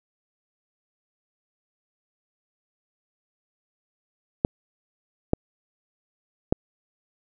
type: clicks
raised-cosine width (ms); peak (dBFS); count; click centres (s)
2; -5; 3; 4.449 / 5.334 / 6.525
effects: none